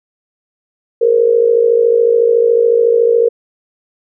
sine tone with amplitude modulation, 466.2 Hz, A#4, in tune, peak -4 dBFS, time 1.01-3.29 s, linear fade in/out 10 ms, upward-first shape sine, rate 53.9 Hz, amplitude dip 75%, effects none

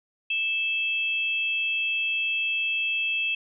sine tone pair together, 2637 / 3239 Hz, E7 / G#7, 0 / -44 cents, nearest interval major third, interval 356 cents, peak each -24 / -32 dBFS, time 0.3-3.35 s, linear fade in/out 5 ms, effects none

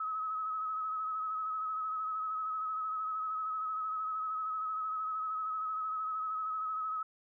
sine tone with vibrato, 1281 Hz, E6, 50 cents flat, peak -33 dBFS, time 0-7.03 s, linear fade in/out 5 ms, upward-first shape sine, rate 13 Hz, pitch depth 30 cents each way, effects none

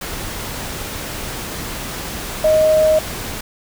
sine tone in noise, 624 Hz, D#5, 5 cents sharp, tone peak -10 dBFS, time 2.44-2.99 s, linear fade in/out 5 ms, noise pink, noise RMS -27 dBFS, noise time 0.01-3.41 s, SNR +14 dB, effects none

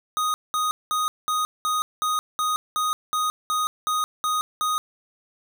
square tone bursts, 1244.5 Hz, D#6, in tune, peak -22 dBFS, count 13, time 0.17-4.78 s, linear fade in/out 0 ms, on 170 ms, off 200 ms, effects none

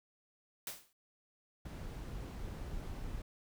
white noise with exponential decay, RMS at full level -39 dBFS, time 0.67-0.93 s, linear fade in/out 2 ms, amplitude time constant 55 ms
brown noise, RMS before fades -43 dBFS, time 1.65-3.22 s, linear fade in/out 5 ms
effects none

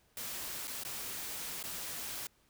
white noise with dropouts, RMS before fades -41 dBFS, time 0.17-2.27 s, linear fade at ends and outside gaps 2 ms, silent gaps 0.673-0.677 / 0.836-0.849 / 1.629-1.638 s, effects pink hiss -70 dBFS RMS until 2.49 s

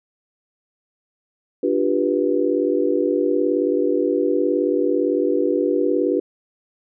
sine chord, G dominant seventh, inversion second, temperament just, 294 / 352.8 / 392 / 490 Hz, D4 / F4 / G4 / B4, +2 / +18 / 0 / -14 cents, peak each -22 dBFS, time 1.63-6.2 s, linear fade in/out 5 ms, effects none

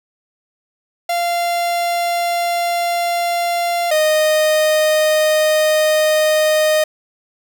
45% pulse tone pair in turn, 692 / 618.1 Hz, F5 / D#5, -16 / -12 cents, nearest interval major second, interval 196 cents, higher first, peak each -16 / -12 dBFS, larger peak second, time 1.09-3.91 / 3.91-6.84 s, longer second, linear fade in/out 5 ms, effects none

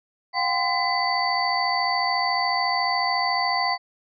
sine tone cluster, 713 / 787 / 1030 / 2008 / 4562 Hz, F5 / G5 / C6 / B6 / C#8, +36 / +7 / -28 / +28 / +49 cents, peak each -27 dBFS, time 0.33-3.78 s, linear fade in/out 50 ms, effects none

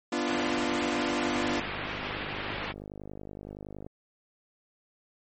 sawtooth chord, B diminished, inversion none, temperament equal with one note detuned, 246.9 / 293.7 / 345.8 Hz, B3 / D4 / F4, 0 / 0 / -17 cents, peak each -28 dBFS, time 0.12-1.6 s, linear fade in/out 5 ms
white low-pass noise, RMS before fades -36 dBFS, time 0.26-2.73 s, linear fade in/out 20 ms, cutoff 2900 Hz, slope 24 dB/octave
click train, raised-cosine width 2 ms, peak -28 dBFS, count 128, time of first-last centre 1.36-3.865 s, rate 50.7 Hz
effects MP3 32 kbps

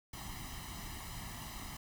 pink noise with comb filter, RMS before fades -45 dBFS, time 0.13-1.77 s, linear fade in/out 5 ms, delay 1 ms, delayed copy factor +0.75, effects none

